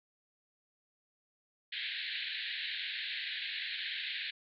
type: band-pass noise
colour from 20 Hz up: white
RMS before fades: -39 dBFS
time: 1.72-4.31 s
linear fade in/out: 10 ms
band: 1600 to 4200 Hz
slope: 96 dB/octave
effects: none